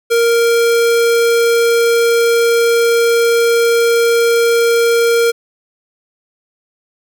square tone, 466.2 Hz, A#4, in tune, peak -10 dBFS, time 0.1-5.32 s, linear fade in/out 20 ms, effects none

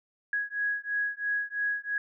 sine beating tone pair, 1661.2 / 1664.2 Hz, G#6 / G#6, 0 / +3 cents, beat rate 3 Hz, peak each -31 dBFS, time 0.33-1.98 s, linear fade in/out 2 ms, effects none

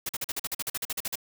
white noise bursts, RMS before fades -31 dBFS, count 15, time 0.06-1.156 s, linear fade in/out 5 ms, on 32 ms, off 44 ms, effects none

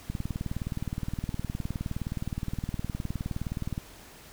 click train, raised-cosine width 5 ms, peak -19 dBFS, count 72, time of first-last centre 0.1-3.779 s, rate 19.3 Hz, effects pink hiss -50 dBFS RMS until 4.32 s

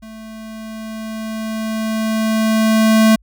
square tone with level ramp, 220 Hz, A3, in tune, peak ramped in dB -34 to -8 dBFS, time 0.02-3.16 s, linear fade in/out 10 ms, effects added 50 Hz sine -49 dBFS peak until 3.22 s

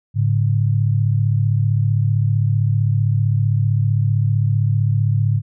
sine tone pair together, 106.7 / 142.19 Hz, G#2 / C#3, +47 / +44 cents, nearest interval perfect fourth, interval 497 cents, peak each -15 / -19 dBFS, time 0.14-5.42 s, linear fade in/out 50 ms, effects none

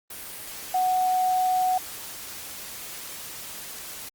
sine tone in noise, 740 Hz, F#5, in tune, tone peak -20 dBFS, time 0.74-1.78 s, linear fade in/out 5 ms, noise white, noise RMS -38 dBFS, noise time 0.1-4.09 s, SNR +15 dB, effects Opus 32 kbps

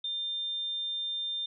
sine tone, 3600 Hz, A7, 39 cents sharp, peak -31 dBFS, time 0.04-1.46 s, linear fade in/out 5 ms, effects none

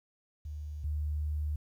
sine tone pair in turn, 75.1 / 75.1 Hz, D2 / D2, +39 / +39 cents, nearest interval unison, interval 0 cents, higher neither, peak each -37 / -30 dBFS, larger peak second, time 0.45-0.84 / 0.84-1.56 s, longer second, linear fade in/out 5 ms, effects 11-bit

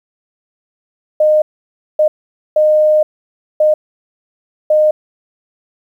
sine tone bursts at uneven times, 613 Hz, D#5, 26 cents flat, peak -7 dBFS, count 5, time 1.2-1.42 / 1.99-2.08 / 2.56-3.03 / 3.6-3.74 / 4.7-4.91 s, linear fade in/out 5 ms, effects 8-bit

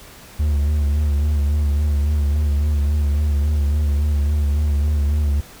triangle tone with vibrato, 73.42 Hz, D2, in tune, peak -13 dBFS, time 0.39-5.41 s, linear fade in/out 10 ms, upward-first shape sine, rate 3.6 Hz, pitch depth 49 cents each way, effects pink hiss -42 dBFS RMS until 5.6 s

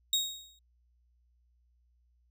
30% pulse tone with exponential decay, 3761 Hz, A#7, 15 cents sharp, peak -21 dBFS, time 0.13-0.59 s, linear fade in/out 2 ms, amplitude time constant 100 ms, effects added 60 Hz sine -66 dBFS peak until 2.3 s

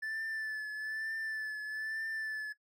triangle tone with vibrato, 1750 Hz, A6, 10 cents flat, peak -34 dBFS, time 0.02-2.53 s, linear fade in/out 10 ms, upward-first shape triangle, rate 1.1 Hz, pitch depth 38 cents each way, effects noise-tail reverb RT60 0.1 s tail -17 dB re dry

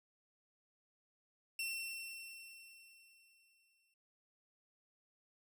sawtooth tone with exponential decay, 2705 Hz, E7, 44 cents sharp, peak -34 dBFS, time 1.59-3.94 s, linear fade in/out 2 ms, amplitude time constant 510 ms, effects none

